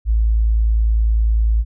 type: tone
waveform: sine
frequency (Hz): 55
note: A1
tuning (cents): 0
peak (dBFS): -12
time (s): 0.05-1.65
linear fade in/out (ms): 50
effects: none